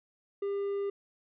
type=tone; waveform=triangle; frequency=400 Hz; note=G4; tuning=35 cents sharp; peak=-28 dBFS; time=0.42-0.9 s; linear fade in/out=5 ms; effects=resampled to 8000 Hz